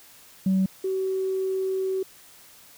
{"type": "tone pair in turn", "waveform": "sine", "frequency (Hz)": [190, 380], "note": ["F#3", "F#4"], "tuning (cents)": [46, 46], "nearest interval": "octave", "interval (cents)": 1200, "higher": "second", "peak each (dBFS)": [-17, -23], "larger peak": "first", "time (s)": [[0.46, 0.66], [0.84, 2.03]], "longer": "second", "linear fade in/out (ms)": 5, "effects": ["tanh soft clip ceiling -16 dBFS", "white hiss -51 dBFS RMS until 2.77 s"]}